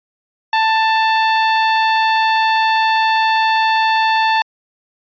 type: tone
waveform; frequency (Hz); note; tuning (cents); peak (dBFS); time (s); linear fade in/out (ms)
sawtooth; 885; A5; +10; -8; 0.53-4.42; 2
effects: resampled to 11025 Hz